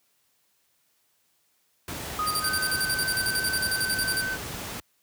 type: noise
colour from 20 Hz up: pink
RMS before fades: -35 dBFS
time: 1.88-4.8 s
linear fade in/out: 2 ms
type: tone with exponential decay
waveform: sine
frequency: 1244.5 Hz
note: D#6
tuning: in tune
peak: -24 dBFS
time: 2.19-3.48 s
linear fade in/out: 1 ms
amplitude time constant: 280 ms
type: tone with tremolo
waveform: 20% pulse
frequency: 4699 Hz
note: D8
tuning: in tune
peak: -19 dBFS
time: 2.26-4.22 s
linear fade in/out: 20 ms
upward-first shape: square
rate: 11 Hz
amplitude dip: 80%
type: tone with vibrato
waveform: triangle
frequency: 1530 Hz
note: G6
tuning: 42 cents flat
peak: -26 dBFS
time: 2.41-4.38 s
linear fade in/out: 50 ms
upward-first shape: triangle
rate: 8.1 Hz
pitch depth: 10 cents each way
effects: white hiss -69 dBFS RMS until 5.02 s + high-pass 60 Hz 12 dB/octave